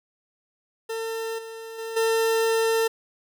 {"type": "tone with level steps", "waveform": "40% pulse", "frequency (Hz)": 450.9, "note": "A4", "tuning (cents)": 42, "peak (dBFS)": [-27, -35, -30, -19], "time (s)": [0.89, 2.88], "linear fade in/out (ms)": 10, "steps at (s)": [1.38, 1.78, 1.96], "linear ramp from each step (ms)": 10, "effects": []}